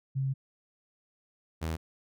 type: tone pair in turn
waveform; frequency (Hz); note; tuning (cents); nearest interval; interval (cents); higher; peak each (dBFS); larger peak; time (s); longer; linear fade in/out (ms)
sine / sawtooth; 134.5 / 80.6; C3 / E2; +48 / -38; major sixth; 886; first; -27; neither; 0.15-0.34 / 1.61-1.77; first; 20
effects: none